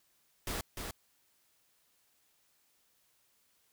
pink noise with echo, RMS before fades -37 dBFS, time 0.47-0.61 s, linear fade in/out 2 ms, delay 300 ms, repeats 1, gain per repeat -4 dB, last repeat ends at 0.91 s, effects white hiss -72 dBFS RMS until 3.72 s

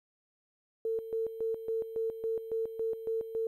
sine tone with tremolo, 450 Hz, A4, 39 cents sharp, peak -29 dBFS, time 0.85-3.47 s, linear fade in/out 2 ms, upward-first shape square, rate 3.6 Hz, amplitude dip 70%, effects 11-bit

